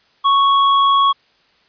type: tone with hard clipping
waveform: triangle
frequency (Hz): 1108.7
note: C#6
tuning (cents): 0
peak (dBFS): -12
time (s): 0.24-1.13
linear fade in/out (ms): 20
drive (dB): 16
effects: white hiss -56 dBFS RMS until 1.68 s + resampled to 11025 Hz